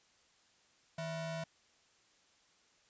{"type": "ring-modulated tone", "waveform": "45% pulse", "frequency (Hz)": 410, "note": "G#4", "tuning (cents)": -22, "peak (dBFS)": -35, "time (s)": [0.98, 1.44], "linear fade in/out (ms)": 5, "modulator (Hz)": 250, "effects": ["white hiss -69 dBFS RMS until 2.89 s", "resampled to 16000 Hz"]}